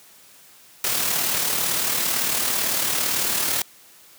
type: noise with amplitude modulation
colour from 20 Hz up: white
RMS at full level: -21 dBFS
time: 0.84-3.62 s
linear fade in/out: 2 ms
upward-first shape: sine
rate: 37.9 Hz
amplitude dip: 40%
effects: white hiss -50 dBFS RMS until 4.18 s + high-pass 100 Hz 12 dB/octave